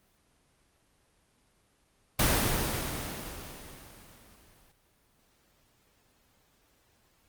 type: noise with exponential decay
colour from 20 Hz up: pink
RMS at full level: -23 dBFS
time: 2.19-4.72 s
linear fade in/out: 5 ms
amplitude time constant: 550 ms
effects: pink hiss -68 dBFS RMS until 7.28 s + Opus 24 kbps